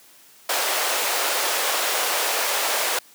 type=high-pass noise; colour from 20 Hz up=pink; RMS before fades=-23 dBFS; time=0.49-2.99 s; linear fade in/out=5 ms; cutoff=490 Hz; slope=24 dB/octave; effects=white hiss -51 dBFS RMS until 3.14 s + high-pass 150 Hz 12 dB/octave